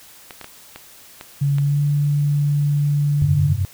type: clicks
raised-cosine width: 0.3 ms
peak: -18 dBFS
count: 6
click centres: 0.308 / 0.413 / 0.444 / 0.76 / 1.211 / 1.584 s
type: tone with pitch glide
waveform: sine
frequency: 141.3 to 145.19 Hz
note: C#3 to D3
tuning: +34 to -19 cents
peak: -15 dBFS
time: 1.41-3.53 s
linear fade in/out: 10 ms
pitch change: +47 cents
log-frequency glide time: 1.59-1.81 s
type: chord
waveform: sine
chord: F suspended second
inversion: none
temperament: equal with one note detuned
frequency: 88.02 / 98 / 130.81 Hz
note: F2 / G2 / C3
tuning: +14 / 0 / 0 cents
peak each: -24 / -20 / -26 dBFS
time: 3.22-3.65 s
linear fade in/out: 0 ms
effects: white hiss -45 dBFS RMS until 3.73 s